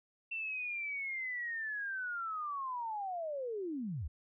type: linear sweep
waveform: sine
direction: down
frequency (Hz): 2701 to 58.27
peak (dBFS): -36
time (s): 0.31-4.08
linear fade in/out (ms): 10
effects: none